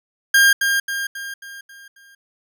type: tone with echo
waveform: 40% pulse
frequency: 1608 Hz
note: G6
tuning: 44 cents sharp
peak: -9 dBFS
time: 0.34-0.53 s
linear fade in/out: 5 ms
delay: 270 ms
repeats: 6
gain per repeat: -6 dB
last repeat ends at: 2.15 s
effects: none